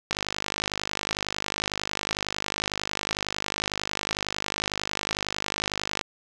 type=click train; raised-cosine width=0.2 ms; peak=-9 dBFS; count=302; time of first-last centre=0.11-6.012 s; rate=51 Hz; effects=none